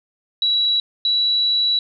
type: tone pair in turn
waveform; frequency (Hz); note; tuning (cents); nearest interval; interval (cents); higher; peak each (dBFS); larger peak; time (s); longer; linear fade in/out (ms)
sine; 3909 / 3924; B7 / B7; -19 / -12; unison; 7; second; -15; neither; 0.42-0.8 / 1.05-1.79; second; 2
effects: none

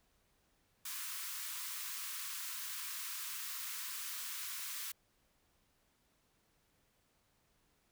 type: high-pass noise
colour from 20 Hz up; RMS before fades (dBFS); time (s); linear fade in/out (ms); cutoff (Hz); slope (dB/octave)
white; -43; 0.85-4.92; 5; 970; 96
effects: pink hiss -75 dBFS RMS until 7.91 s

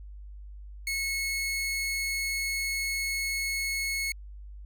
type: tone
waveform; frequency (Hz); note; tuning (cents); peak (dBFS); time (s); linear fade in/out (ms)
sawtooth; 2187; C#7; -24; -25; 0.87-4.12; 2
effects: added 50 Hz sine -41 dBFS peak until 4.65 s

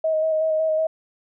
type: tone with vibrato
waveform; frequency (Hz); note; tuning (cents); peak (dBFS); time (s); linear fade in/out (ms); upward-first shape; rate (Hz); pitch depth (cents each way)
sine; 632; D#5; +27; -18; 0.04-0.87; 5; square; 5.4; 17
effects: none

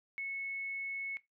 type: tone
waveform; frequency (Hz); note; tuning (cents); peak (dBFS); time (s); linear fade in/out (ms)
sine; 2199; C#7; -14; -36; 0.18-1.17; 0
effects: noise-tail reverb RT60 0.2 s tail -19 dB re dry

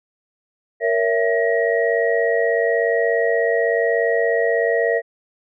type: tone cluster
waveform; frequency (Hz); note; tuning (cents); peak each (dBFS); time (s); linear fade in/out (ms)
sine; 465.4 / 562 / 663 / 1897; A#4 / C#5 / E5 / A#6; -3 / +24 / +10 / +30; -19 / -23 / -21 / -23; 0.8-5.02; 50
effects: none

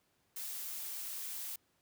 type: noise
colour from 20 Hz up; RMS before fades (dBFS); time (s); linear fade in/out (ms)
blue; -42; 0.36-1.56; 5
effects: pink hiss -75 dBFS RMS until 1.81 s + high-pass 80 Hz 12 dB/octave

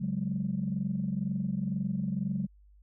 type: chord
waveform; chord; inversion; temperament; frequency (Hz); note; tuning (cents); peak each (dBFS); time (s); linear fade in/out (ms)
sine; C# suspended fourth; none; equal with one note detuned; 138.59 / 185.64 / 207.7; C#3 / F#3 / G#3; 0 / +6 / 0; -35 / -31 / -33; 0-2.47; 20
effects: tanh soft clip ceiling -20 dBFS + added 50 Hz sine -55 dBFS peak until 2.82 s

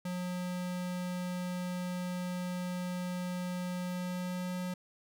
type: tone with pitch glide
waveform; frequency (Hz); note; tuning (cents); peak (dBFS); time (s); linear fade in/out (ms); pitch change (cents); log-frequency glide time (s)
square; 180 to 181.25; F#3 to F#3; -47 to -35; -35; 0.05-4.74; 5; +12; 3.86-4.56
effects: none

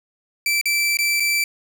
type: tone with dropouts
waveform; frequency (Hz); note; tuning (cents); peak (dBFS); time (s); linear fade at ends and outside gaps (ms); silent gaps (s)
sawtooth; 2331; D7; -14; -14; 0.46-1.44; 2; 0.613-0.656 / 0.971-0.988 / 1.199-1.203
effects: 9-bit

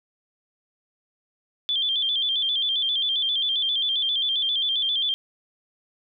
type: tone with vibrato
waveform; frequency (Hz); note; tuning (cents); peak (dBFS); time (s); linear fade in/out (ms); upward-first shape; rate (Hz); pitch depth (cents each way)
sine; 3322; G#7; 0; -21; 1.69-5.14; 0; square; 7.5; 76
effects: none

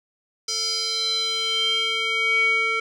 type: tone with band-pass filter sweep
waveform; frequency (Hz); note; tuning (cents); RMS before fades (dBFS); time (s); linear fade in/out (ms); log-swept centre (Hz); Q
square; 450; A4; +39; -23; 0.48-2.8; 5; 5400 to 1900; 6.1
effects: none

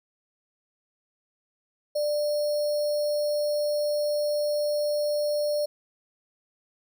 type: tone with sample-and-hold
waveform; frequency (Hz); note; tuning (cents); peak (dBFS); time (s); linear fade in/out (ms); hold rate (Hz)
sine; 592; D5; +14; -23; 1.95-5.66; 10; 4900
effects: none

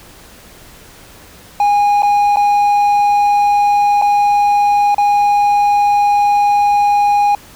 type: tone with dropouts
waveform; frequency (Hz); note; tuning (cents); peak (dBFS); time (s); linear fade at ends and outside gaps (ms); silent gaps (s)
triangle; 820; G#5; -22; -7; 1.6-7.35; 2; 2.022-2.031 / 2.36-2.369 / 4.015-4.021 / 4.946-4.981
effects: pink hiss -40 dBFS RMS until 7.55 s

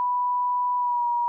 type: tone with pitch glide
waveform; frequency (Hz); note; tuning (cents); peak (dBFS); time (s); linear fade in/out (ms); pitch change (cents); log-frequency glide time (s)
sine; 986 to 956.8; B5 to A#5; -3 to +45; -21; 0-1.28; 0; -52; 0.77-1.07
effects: none

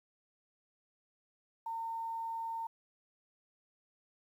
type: tone with quantisation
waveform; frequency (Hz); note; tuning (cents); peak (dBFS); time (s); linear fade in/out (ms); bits
sine; 910; A#5; -42; -36; 1.66-2.67; 5; 11
effects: none

